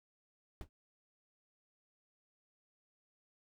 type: noise with exponential decay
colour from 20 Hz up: brown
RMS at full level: -38 dBFS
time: 0.61-0.69 s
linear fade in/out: 1 ms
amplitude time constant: 16 ms
effects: none